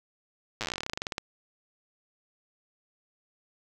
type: slowing click train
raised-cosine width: 0.2 ms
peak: -14 dBFS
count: 23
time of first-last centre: 0.61-1.181 s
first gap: 8 ms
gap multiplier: 1.1
effects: none